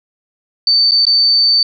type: tone with dropouts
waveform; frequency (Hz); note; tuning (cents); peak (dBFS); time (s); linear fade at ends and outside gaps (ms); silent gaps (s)
sine; 4559; C#8; +48; -8; 0.67-1.63; 2; 0.911-0.918 / 1.053-1.067
effects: none